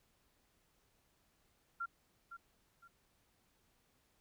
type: tone with echo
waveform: sine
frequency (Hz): 1380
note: F6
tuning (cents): -21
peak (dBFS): -37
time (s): 1.8-1.86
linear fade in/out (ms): 10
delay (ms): 510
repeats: 2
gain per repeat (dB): -10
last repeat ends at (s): 2.88
effects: pink hiss -75 dBFS RMS until 4.2 s